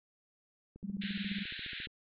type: click train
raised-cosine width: 3 ms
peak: -38 dBFS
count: 17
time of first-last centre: 0.76-1.871 s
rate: 14.4 Hz
type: tone with tremolo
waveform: sine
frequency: 198.3 Hz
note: G3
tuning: 20 cents sharp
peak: -31 dBFS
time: 0.83-1.44 s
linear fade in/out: 20 ms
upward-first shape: triangle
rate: 19 Hz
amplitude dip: 100%
type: band-pass noise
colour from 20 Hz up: white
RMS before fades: -43 dBFS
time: 1.01-1.87 s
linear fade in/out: 10 ms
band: 1500 to 4000 Hz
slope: 96 dB/octave
effects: none